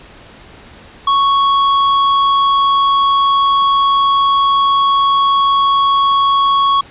sine tone with hard clipping, 1108.7 Hz, C#6, in tune, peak -11 dBFS, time 1.07-6.81 s, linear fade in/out 5 ms, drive 13 dB, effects pink hiss -39 dBFS RMS until 6.9 s + resampled to 8000 Hz

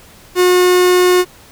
45% pulse tone, 361.6 Hz, F#4, 40 cents flat, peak -8 dBFS, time 0.35-1.25 s, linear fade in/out 50 ms, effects pink hiss -42 dBFS RMS until 1.51 s

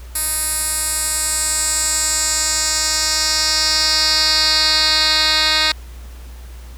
10% pulse tone with band-pass filter sweep, 311.1 Hz, D#4, in tune, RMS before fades -17 dBFS, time 0.15-5.72 s, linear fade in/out 5 ms, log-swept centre 11000 to 3600 Hz, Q 2.9, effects added 60 Hz sine -32 dBFS peak until 6.77 s + pink hiss -45 dBFS RMS until 6.77 s

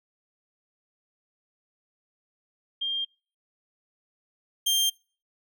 sine / sawtooth tone pair in turn, 3200 / 3182 Hz, G7 / G7, +35 / +25 cents, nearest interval unison, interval 10 cents, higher first, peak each -26 / -18 dBFS, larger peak second, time 2.81-3.05 / 4.66-4.9 s, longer neither, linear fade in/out 10 ms, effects noise-tail reverb RT60 0.4 s tail -26 dB re dry

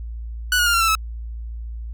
sawtooth tone with pitch steps, 1480 / 1442 / 1405 / 1369 / 1333.9 / 1299.6 Hz, F#6 / F#6 / F6 / F6 / E6 / E6, 0 / -45 / +10 / -35 / +20 / -25 cents, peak -12 dBFS, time 0.52-0.952 s, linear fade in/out 2 ms, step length 72 ms, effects added 57 Hz sine -28 dBFS peak until 1.93 s

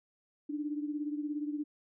sine beating tone pair, 293.7 / 310.7 Hz, D4 / D#4, 0 / -2 cents, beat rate 17 Hz, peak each -34 / -40 dBFS, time 0.49-1.64 s, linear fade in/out 10 ms, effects none

